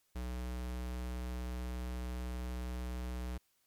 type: tone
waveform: square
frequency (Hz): 61.7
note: B1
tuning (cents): -1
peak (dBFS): -38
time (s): 0.15-3.38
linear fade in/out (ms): 10
effects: white hiss -75 dBFS RMS until 3.66 s + MP3 96 kbps